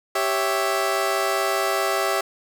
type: chord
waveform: 20% pulse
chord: C# diminished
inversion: second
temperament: equal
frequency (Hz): 392 / 554.4 / 659.3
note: G4 / C#5 / E5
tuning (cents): 0 / 0 / 0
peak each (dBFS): -20 / -22 / -19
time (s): 0.15-2.21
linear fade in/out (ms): 5
effects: none